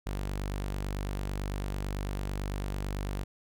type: tone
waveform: sawtooth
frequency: 49 Hz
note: G1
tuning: in tune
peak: -28 dBFS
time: 0.06-3.24 s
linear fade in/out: 10 ms
effects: none